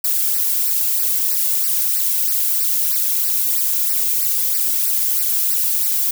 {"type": "noise with flanger", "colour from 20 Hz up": "violet", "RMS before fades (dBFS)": -18, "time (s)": [0.04, 6.11], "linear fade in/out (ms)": 5, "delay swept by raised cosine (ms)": [0.29, 1.69], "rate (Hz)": 3.1, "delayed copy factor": -0.95, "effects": []}